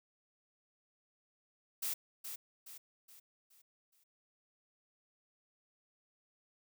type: noise with echo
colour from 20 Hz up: blue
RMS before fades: -37 dBFS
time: 1.82-1.94 s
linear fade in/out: 10 ms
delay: 420 ms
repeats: 5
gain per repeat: -7 dB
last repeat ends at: 4.04 s
effects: none